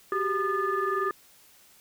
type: tone cluster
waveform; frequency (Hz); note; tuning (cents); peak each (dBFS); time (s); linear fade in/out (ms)
sine; 378.9 / 399.9 / 1215 / 1739; F#4 / G4 / D#6 / A6; +41 / +35 / -42 / -21; -30 / -31 / -27 / -34; 0.12-1.11; 2
effects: tanh soft clip ceiling -16 dBFS + white hiss -57 dBFS RMS until 1.8 s